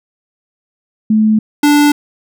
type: tone pair in turn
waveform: sine / square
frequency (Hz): 216.5 / 292.7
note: A3 / D4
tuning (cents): -28 / -6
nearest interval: perfect fourth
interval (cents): 522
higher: second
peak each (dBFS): -7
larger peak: neither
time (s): 1.1-1.39 / 1.63-1.92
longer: neither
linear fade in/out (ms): 5
effects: none